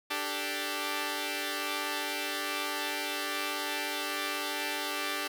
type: chord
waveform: 5% pulse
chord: D suspended fourth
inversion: none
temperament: equal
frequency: 293.7 / 392 / 440 Hz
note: D4 / G4 / A4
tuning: 0 / 0 / 0 cents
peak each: -24 / -24 / -28 dBFS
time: 0.1-5.28 s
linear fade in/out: 10 ms
effects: none